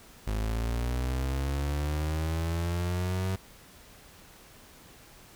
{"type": "linear sweep", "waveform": "35% pulse", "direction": "up", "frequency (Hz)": [51.91, 95.2], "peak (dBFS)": -26, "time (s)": [0.27, 3.36], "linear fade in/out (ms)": 5, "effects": ["pink hiss -53 dBFS RMS until 5.35 s"]}